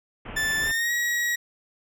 pink low-pass noise, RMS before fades -37 dBFS, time 0.25-0.72 s, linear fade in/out 10 ms, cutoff 3100 Hz, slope 96 dB/octave
40% pulse tone with pitch glide, 1760 to 1908.2 Hz, A6 to A#6, 0 to +40 cents, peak -22 dBFS, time 0.36-1.36 s, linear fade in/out 10 ms, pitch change +140 cents, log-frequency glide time 0.61-0.92 s
effects none

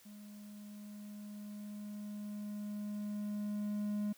triangle tone with level ramp, 207.7 Hz, G#3, in tune, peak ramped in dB -48 to -31 dBFS, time 0.05-4.13 s, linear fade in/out 10 ms, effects white hiss -63 dBFS RMS until 4.17 s

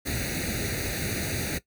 pink noise with comb filter, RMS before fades -29 dBFS, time 0.05-1.59 s, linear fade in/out 20 ms, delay 0.47 ms, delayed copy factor +0.9, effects noise-tail reverb RT60 0.1 s tail -17 dB re dry + high-pass 60 Hz 12 dB/octave

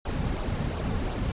brown noise with flanger, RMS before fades -29 dBFS, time 0.05-1.32 s, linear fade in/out 5 ms, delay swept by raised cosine 0.44 to 3.24 ms, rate 2.8 Hz, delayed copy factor -0.5, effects resampled to 8000 Hz

